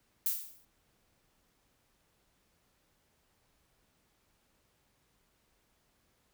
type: noise with exponential decay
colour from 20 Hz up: violet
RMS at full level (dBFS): -28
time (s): 0.26-0.65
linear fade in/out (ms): 2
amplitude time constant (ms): 84
effects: pink hiss -73 dBFS RMS until 6.33 s